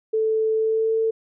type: tone with pitch glide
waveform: sine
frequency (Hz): 439.7 to 446.4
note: A4 to A4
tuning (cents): -1 to +25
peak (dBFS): -18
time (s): 0.13-1.11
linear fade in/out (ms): 10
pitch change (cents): +26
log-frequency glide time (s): 0.54-0.96
effects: none